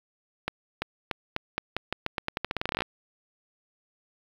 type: accelerating click train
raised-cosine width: 0.3 ms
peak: -11 dBFS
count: 23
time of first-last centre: 0.48-2.821 s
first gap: 340 ms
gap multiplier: 0.86
effects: low-pass 5000 Hz 12 dB/octave + 7-bit